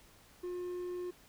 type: tone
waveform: triangle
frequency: 357.4 Hz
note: F4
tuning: 40 cents sharp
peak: -35 dBFS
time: 0.43-1.11 s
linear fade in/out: 10 ms
effects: pink hiss -61 dBFS RMS until 1.28 s